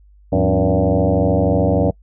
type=tone with frequency modulation; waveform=sine; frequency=198.1 Hz; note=G3; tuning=18 cents sharp; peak=-12 dBFS; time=0.32-1.91 s; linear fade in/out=10 ms; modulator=93.2 Hz; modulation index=5.1; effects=noise-tail reverb RT60 0.1 s tail -26 dB re dry + added 50 Hz sine -45 dBFS peak until 2.02 s